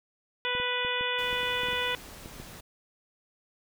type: harmonic tone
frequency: 493.9 Hz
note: B4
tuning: in tune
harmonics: 1 / 2 / 3 / 4 / 5 / 6 / 7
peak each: -35 / -35 / -35 / -35 / -35 / -35 / -35 dBFS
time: 0.45-1.95 s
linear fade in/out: 0 ms
type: clicks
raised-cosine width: 3 ms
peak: -30 dBFS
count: 11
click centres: 0.551 / 0.6 / 0.849 / 1.01 / 1.329 / 1.431 / 1.634 / 1.686 / 1.731 / 2.259 / 2.4 s
type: noise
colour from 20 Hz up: pink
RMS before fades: -46 dBFS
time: 1.18-2.61 s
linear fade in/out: 10 ms
effects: none